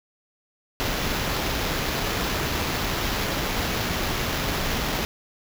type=noise with sample-and-hold; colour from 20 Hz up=pink; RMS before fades=-26 dBFS; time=0.8-5.05 s; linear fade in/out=0 ms; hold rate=8820 Hz; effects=none